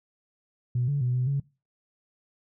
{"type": "tone with pitch steps", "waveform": "sine", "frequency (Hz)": [122.9, 142.5, 124, 126, 139.6], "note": ["B2", "C#3", "B2", "B2", "C#3"], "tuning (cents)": [-8, 48, 7, 35, 13], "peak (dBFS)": -22, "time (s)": [0.75, 1.4], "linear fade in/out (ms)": 5, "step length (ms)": 130, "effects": ["noise-tail reverb RT60 0.3 s tail -23 dB re dry", "tanh soft clip ceiling -18 dBFS"]}